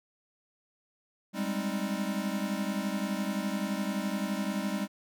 square chord, Ab major seventh, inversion third, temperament equal, 196 / 207.7 / 261.6 / 311.1 Hz, G3 / Ab3 / C4 / Eb4, 0 / 0 / 0 / 0 cents, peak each -34 / -35 / -40 / -40 dBFS, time 1.33-4.88 s, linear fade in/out 50 ms, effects none

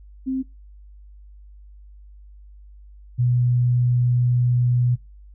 sine tone pair in turn, 262.8 / 122.81 Hz, C4 / B2, +8 / -9 cents, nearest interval octave + minor second, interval 1317 cents, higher first, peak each -21 / -16 dBFS, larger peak second, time 0.26-0.43 / 3.18-4.96 s, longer second, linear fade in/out 20 ms, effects noise-tail reverb RT60 0.2 s tail -19 dB re dry + added 50 Hz sine -42 dBFS peak until 5.34 s

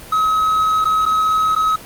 triangle tone with dropouts, 1277 Hz, D#6, 45 cents sharp, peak -11 dBFS, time 0.12-1.76 s, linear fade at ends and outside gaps 5 ms, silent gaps 0.844-0.853 / 1.055-1.061 / 1.551-1.561 s, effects pink hiss -36 dBFS RMS until 1.85 s + Opus 24 kbps

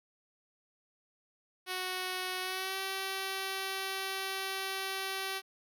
5% pulse tone with pitch glide, 369.3 to 385 Hz, F#4 to G4, -3 to -31 cents, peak -23 dBFS, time 1.66-5.42 s, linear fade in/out 50 ms, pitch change +72 cents, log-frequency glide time 2.41-2.77 s, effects none

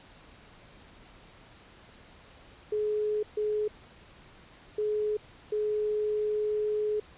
sine tone bursts at uneven times, 423.4 Hz, G#4, 33 cents sharp, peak -26 dBFS, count 4, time 2.72-3.23 / 3.37-3.68 / 4.78-5.17 / 5.52-7 s, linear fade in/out 5 ms, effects pink hiss -54 dBFS RMS until 7.17 s + resampled to 8000 Hz

